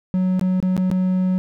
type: tone with dropouts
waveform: triangle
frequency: 185 Hz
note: F#3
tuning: in tune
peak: -14 dBFS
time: 0.14-1.38 s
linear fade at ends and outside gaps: 0 ms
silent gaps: 0.395-0.412 / 0.602-0.627 / 0.766-0.777 / 0.902-0.914 s
effects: none